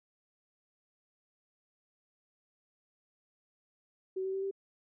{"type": "tone with pitch steps", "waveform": "sine", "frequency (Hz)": [377.7, 382.1, 386.5, 391], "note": ["F#4", "G4", "G4", "G4"], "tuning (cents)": [36, -44, -24, -4], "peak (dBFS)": -32, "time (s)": [4.16, 4.512], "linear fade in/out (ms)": 10, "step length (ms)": 88, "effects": []}